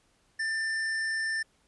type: tone with tanh clipping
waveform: triangle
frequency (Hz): 1784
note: A6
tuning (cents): +23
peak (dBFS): -30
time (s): 0.39-1.43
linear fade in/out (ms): 10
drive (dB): 17
effects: pink hiss -68 dBFS RMS until 1.67 s + resampled to 24000 Hz